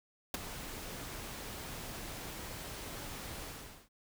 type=noise with ADSR envelope; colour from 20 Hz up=pink; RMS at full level=-30 dBFS; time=0.34-3.89 s; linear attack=3 ms; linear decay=15 ms; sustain=-14 dB; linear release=450 ms; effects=none